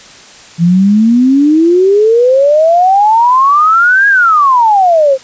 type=exponential two-way sweep; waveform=sine; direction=up then down; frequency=164.81 to 1659 to 516 Hz; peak=-4 dBFS; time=0.58-5.18 s; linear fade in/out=50 ms; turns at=4.08 s; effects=white hiss -35 dBFS RMS until 5.23 s + resampled to 16000 Hz